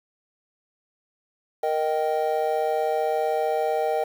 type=chord; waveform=triangle; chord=Eb major; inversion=second; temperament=just; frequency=466.7 / 622.3 / 777.8 Hz; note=Bb4 / Eb5 / G5; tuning=+2 / 0 / -14 cents; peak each=-24 dBFS; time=1.63-4.04 s; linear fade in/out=5 ms; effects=8-bit